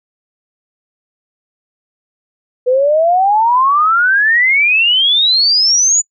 sine exponential sweep, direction up, 490 to 7040 Hz, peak -8 dBFS, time 2.66-6.02 s, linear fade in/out 20 ms, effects noise-tail reverb RT60 0.1 s tail -26 dB re dry

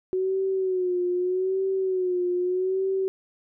sine tone with vibrato, 370 Hz, F#4, in tune, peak -22 dBFS, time 0.13-3.08 s, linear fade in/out 0 ms, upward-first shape sine, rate 0.81 Hz, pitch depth 65 cents each way, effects none

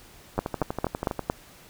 two click trains, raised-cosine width 1 ms, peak -14 / -9 dBFS, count 11 / 5, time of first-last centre 0.38-1.193 / 0.39-1.299 s, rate 12.3 / 4.4 Hz, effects pink hiss -51 dBFS RMS until 1.69 s

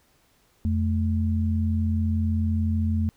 sine tone pair together, 86.78 / 218.5 Hz, F2 / A3, -10 / -12 cents, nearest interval octave + major third, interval 1598 cents, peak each -22 / -26 dBFS, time 0.65-3.09 s, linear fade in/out 0 ms, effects pink hiss -63 dBFS RMS until 3.16 s

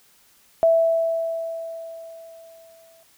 sine tone with exponential decay, 659.3 Hz, E5, in tune, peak -12 dBFS, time 0.63-3.03 s, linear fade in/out 0 ms, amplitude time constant 520 ms, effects white hiss -57 dBFS RMS until 3.17 s

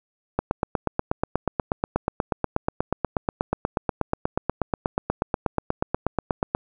click train, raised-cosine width 1 ms, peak -7 dBFS, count 52, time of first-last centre 0.39-6.549 s, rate 8.28 Hz, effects none

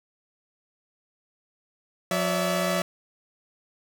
sawtooth tone cluster, 179.6 / 574 / 658 Hz, F3 / D5 / E5, +49 / -40 / -3 cents, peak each -24 dBFS, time 2.11-2.82 s, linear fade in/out 2 ms, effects none

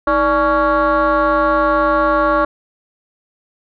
sine tone with frequency modulation, 853 Hz, G#5, 46 cents sharp, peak -10 dBFS, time 0.07-2.45 s, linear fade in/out 5 ms, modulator 268 Hz, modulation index 2, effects tanh soft clip ceiling -8 dBFS

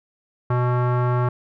square tone with low-pass filter, 123.47 Hz, B2, in tune, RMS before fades -20 dBFS, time 0.5-1.29 s, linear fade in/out 5 ms, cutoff 1200 Hz, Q 2.5, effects none

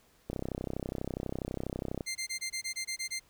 click train, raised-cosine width 2 ms, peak -21 dBFS, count 56, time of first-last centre 0.3-2.008 s, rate 32.2 Hz
15% pulse tone bursts, 2093 Hz, C7, in tune, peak -27 dBFS, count 10, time 2.06-3.198 s, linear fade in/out 20 ms, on 94 ms, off 22 ms
effects pink hiss -65 dBFS RMS until 3.29 s

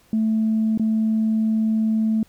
sine tone with dropouts, 220 Hz, A3, in tune, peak -16 dBFS, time 0.13-2.23 s, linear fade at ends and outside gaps 2 ms, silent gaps 0.776-0.796 s, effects tanh soft clip ceiling -13 dBFS + pink hiss -57 dBFS RMS until 2.28 s

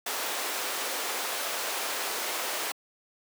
pink high-pass noise, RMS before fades -32 dBFS, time 0.06-2.72 s, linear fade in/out 5 ms, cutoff 470 Hz, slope 12 dB/octave, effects high-pass 300 Hz 12 dB/octave

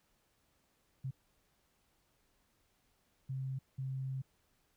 sine tone bursts at uneven times, 132.7 Hz, C3, 25 cents sharp, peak -36 dBFS, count 3, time 1.04-1.11 / 3.29-3.59 / 3.78-4.22 s, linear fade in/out 10 ms, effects pink hiss -75 dBFS RMS until 4.76 s

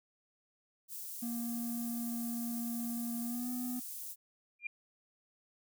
white high-pass noise, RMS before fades -44 dBFS, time 0.88-4.16 s, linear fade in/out 50 ms, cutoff 8800 Hz, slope 12 dB/octave
triangle tone with pitch glide, 234.8 to 247.9 Hz, A#3 to B3, +13 to +7 cents, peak -34 dBFS, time 1.22-3.8 s, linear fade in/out 10 ms, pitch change +94 cents, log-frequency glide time 3.22-3.5 s
sine tone with exponential growth, 2399 Hz, D7, 36 cents sharp, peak -32 dBFS, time 4.59-4.67 s, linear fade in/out 5 ms, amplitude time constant 16 ms
effects none

